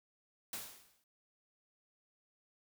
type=noise with exponential decay; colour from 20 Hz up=white; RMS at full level=-40 dBFS; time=0.53-1.04 s; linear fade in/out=2 ms; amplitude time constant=110 ms; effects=none